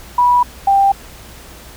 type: tone pair in turn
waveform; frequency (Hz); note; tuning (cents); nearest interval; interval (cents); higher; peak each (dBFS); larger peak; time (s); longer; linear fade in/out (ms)
sine; 978 / 789.5; B5 / G5; -17 / +12; major third; 371; first; -8; neither; 0.18-0.43 / 0.67-0.92; neither; 5
effects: added 60 Hz sine -39 dBFS peak until 1.76 s + pink hiss -38 dBFS RMS until 1.76 s